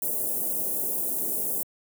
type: band-stop noise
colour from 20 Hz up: white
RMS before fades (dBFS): -28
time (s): 0.02-1.63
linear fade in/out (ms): 2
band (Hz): 610 to 9800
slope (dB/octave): 24
effects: high-pass 200 Hz 12 dB/octave